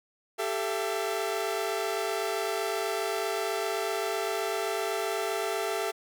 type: tone cluster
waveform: sawtooth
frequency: 392.6 / 440.4 / 673 Hz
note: G4 / A4 / E5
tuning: +3 / +2 / +36 cents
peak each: -29 dBFS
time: 0.38-5.92 s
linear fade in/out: 20 ms
effects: none